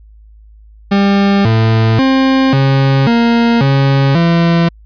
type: tone with pitch steps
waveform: 40% pulse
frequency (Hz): 199 / 111.9 / 265.5 / 135.9 / 233.7 / 137.2 / 168.8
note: G3 / A2 / C4 / C#3 / A#3 / C#3 / E3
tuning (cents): +26 / +30 / +25 / -34 / +5 / -17 / +41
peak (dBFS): -7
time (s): 0.91-4.69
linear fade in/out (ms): 10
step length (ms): 540
effects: added 53 Hz sine -37 dBFS peak until 4.85 s + resampled to 11025 Hz